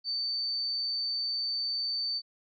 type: tone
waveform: sine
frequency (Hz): 4561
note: C#8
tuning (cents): +49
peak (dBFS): -29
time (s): 0.04-2.22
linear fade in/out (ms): 50
effects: none